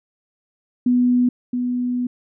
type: tone pair in turn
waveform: sine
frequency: 246.9 / 246.9 Hz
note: B3 / B3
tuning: 0 / 0 cents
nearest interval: unison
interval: 0 cents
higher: neither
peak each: -13 / -19 dBFS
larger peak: first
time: 0.86-1.29 / 1.53-2.07 s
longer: second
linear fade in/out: 5 ms
effects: none